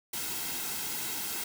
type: noise with comb filter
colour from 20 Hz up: white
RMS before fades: -35 dBFS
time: 0.13-1.44 s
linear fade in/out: 5 ms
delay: 1.7 ms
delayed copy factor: -0.55
effects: none